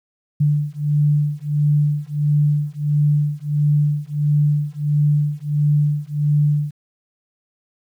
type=beating tone pair; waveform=sine; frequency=146.83 / 148.33 Hz; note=D3 / D3; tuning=0 / +18 cents; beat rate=1.5 Hz; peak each=-18 dBFS; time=0.4-6.71 s; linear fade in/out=10 ms; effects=9-bit